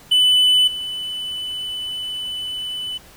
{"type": "tone with level steps", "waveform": "triangle", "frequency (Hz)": 2997, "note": "F#7", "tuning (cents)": 22, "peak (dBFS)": [-10, -23], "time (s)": [0.11, 2.98], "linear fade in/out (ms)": 10, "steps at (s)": 0.67, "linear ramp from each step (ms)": 10, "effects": ["pink hiss -46 dBFS RMS until 3.16 s"]}